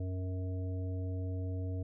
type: harmonic tone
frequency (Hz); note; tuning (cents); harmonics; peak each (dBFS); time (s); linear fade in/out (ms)
92.5; F#2; 0; 1 / 3 / 5 / 7; -34 / -44 / -48 / -51; 0-1.83; 5
effects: none